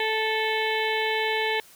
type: harmonic tone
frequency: 438.7 Hz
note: A4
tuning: 5 cents flat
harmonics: 1 / 2 / 4 / 5 / 6 / 7 / 8 / 9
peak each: -28 / -29 / -30 / -30 / -36 / -34 / -37 / -37 dBFS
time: 0-1.6 s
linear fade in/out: 2 ms
effects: white hiss -52 dBFS RMS until 1.75 s